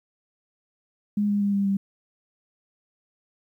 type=tone with pitch steps; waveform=sine; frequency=206.5 / 204 / 201.6 / 199.12 / 196.72 Hz; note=G#3 / G#3 / G3 / G3 / G3; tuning=-10 / -31 / +49 / +27 / +6 cents; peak=-20 dBFS; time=1.17-1.77 s; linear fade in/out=5 ms; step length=120 ms; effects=10-bit